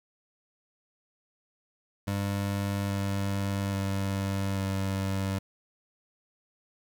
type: tone with pitch steps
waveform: 25% pulse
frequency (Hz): 100 / 98.97 / 97.94 / 96.93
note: G2 / G2 / G2 / G2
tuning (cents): +35 / +17 / -1 / -19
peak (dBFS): -24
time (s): 2.07-5.39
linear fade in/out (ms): 10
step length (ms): 830
effects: 9-bit